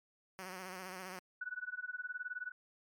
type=tone with vibrato; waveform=5% pulse; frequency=185.6 Hz; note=F#3; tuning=6 cents sharp; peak=-33 dBFS; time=0.39-1.19 s; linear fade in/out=0 ms; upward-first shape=sine; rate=15 Hz; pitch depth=53 cents each way
type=tone with tremolo; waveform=sine; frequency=1480 Hz; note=F#6; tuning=in tune; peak=-36 dBFS; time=1.41-2.52 s; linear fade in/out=5 ms; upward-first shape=sine; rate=19 Hz; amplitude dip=95%
effects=MP3 96 kbps

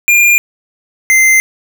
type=tone pair in turn; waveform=square; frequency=2405 / 2078 Hz; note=D7 / C7; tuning=+41 / -12 cents; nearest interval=minor third; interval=253 cents; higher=first; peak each=-6 dBFS; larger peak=neither; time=0.08-0.38 / 1.1-1.4 s; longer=neither; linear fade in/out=0 ms; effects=none

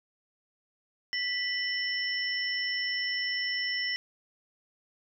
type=tone cluster; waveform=sine; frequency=1970 / 2991 / 5370 Hz; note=B6 / F#7 / E8; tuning=-5 / +18 / +31 cents; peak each=-31 / -36 / -33 dBFS; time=1.13-3.96 s; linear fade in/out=0 ms; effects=none

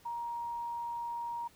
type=tone; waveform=sine; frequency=942 Hz; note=A#5; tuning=18 cents sharp; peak=-35 dBFS; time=0.05-1.48 s; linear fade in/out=10 ms; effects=pink hiss -62 dBFS RMS until 1.55 s

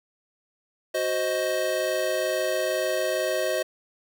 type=chord; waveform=square; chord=C diminished; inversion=second; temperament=equal with one note detuned; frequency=370 / 523.3 / 625.5 Hz; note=Gb4 / C5 / Eb5; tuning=0 / 0 / +9 cents; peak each=-32 / -29 / -27 dBFS; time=0.94-3.63 s; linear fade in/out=10 ms; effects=none

